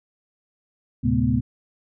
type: tone cluster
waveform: sine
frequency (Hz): 74.7 / 112.3 / 131.4 / 215.5 / 247.1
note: D2 / A2 / C3 / A3 / B3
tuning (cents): +30 / +36 / +8 / -36 / +1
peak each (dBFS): -27 / -24 / -24 / -25 / -22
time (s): 1.03-1.41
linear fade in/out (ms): 20
effects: none